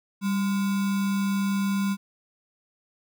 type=tone with sample-and-hold; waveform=sine; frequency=197 Hz; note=G3; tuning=9 cents sharp; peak=-22 dBFS; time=0.21-1.97 s; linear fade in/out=50 ms; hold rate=1225 Hz; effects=none